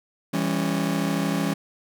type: chord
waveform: 40% pulse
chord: C# diminished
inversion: first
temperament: just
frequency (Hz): 166.31 / 199.57 / 277.2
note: E3 / G3 / C#4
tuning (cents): +16 / +31 / 0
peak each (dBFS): -26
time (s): 0.33-1.54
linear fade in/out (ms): 10
effects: none